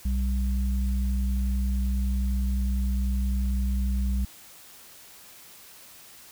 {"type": "tone pair together", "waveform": "sine", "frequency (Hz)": [62.02, 196.9], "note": ["B1", "G3"], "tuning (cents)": [8, 8], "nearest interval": "octave + minor sixth", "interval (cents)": 2000, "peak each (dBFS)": [-23, -32], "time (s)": [0.05, 4.25], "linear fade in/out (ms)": 5, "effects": ["white hiss -49 dBFS RMS until 6.31 s"]}